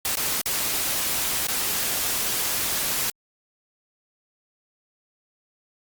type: noise with dropouts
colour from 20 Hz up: white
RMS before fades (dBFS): -25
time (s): 0.05-3.1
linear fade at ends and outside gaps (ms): 1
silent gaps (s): 0.155-0.17 / 0.415-0.459 / 1.47-1.484
effects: Opus 48 kbps